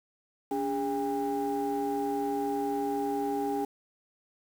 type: tone cluster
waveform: sine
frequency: 284 / 408 / 806 Hz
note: C#4 / G#4 / G5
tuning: +42 / -31 / +48 cents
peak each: -31 dBFS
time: 0.51-3.65 s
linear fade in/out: 5 ms
effects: tanh soft clip ceiling -22 dBFS + 8-bit